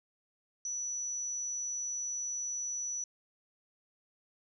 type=tone; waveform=sine; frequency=5920 Hz; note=F#8; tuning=in tune; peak=-34 dBFS; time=0.65-3.04 s; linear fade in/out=2 ms; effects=none